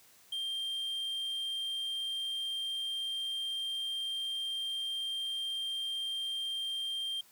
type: tone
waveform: triangle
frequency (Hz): 3179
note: G7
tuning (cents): +24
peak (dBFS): -32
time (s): 0.32-7.21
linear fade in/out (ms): 5
effects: white hiss -61 dBFS RMS until 7.31 s + high-pass 60 Hz 12 dB/octave